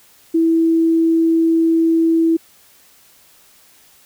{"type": "tone", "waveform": "sine", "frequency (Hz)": 328, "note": "E4", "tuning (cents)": -9, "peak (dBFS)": -11, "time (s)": [0.34, 2.37], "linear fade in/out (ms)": 10, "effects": ["white hiss -50 dBFS RMS until 4.05 s"]}